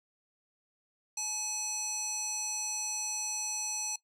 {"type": "tone with band-pass filter", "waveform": "square", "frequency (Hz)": 850, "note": "G#5", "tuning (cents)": 40, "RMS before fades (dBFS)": -35, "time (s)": [1.17, 3.96], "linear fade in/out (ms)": 5, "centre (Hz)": 6700, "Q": 5.6, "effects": ["noise-tail reverb RT60 0.1 s tail -18 dB re dry"]}